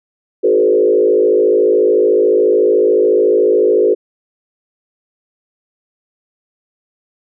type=tone with frequency modulation; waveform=sine; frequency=430.6 Hz; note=A4; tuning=37 cents flat; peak=-8 dBFS; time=0.43-3.95 s; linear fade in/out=20 ms; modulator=53.9 Hz; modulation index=1.4; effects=none